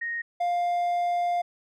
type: tone pair in turn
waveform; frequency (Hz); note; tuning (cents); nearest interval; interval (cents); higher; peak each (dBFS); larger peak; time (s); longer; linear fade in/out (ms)
sine / triangle; 1864.7 / 701.7; A#6 / F5; 0 / +8; octave + perfect fourth; 1692; first; -28 / -21; second; 0.01-0.22 / 0.4-1.42; second; 10
effects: none